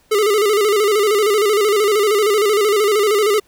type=tone with vibrato; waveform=square; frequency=416.5 Hz; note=G#4; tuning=5 cents sharp; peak=-13 dBFS; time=0.11-3.4 s; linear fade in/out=10 ms; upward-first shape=square; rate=13 Hz; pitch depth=69 cents each way; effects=pink hiss -56 dBFS RMS until 3.47 s